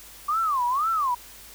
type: tone with vibrato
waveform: sine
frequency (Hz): 1138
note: C#6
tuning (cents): +45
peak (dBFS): -21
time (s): 0.28-1.15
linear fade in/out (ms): 10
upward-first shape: sine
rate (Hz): 2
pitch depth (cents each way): 290
effects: added 50 Hz sine -54 dBFS peak until 1.54 s + white hiss -46 dBFS RMS until 1.54 s